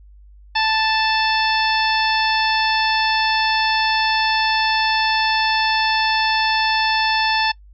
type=harmonic tone; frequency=880 Hz; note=A5; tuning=in tune; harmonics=1 / 2 / 3 / 4 / 5 / 6; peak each=-19 / -22 / -24 / -25 / -26 / -27 dBFS; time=0.55-7.52 s; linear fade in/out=10 ms; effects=noise-tail reverb RT60 0.1 s tail -22 dB re dry + added 50 Hz sine -42 dBFS peak until 7.73 s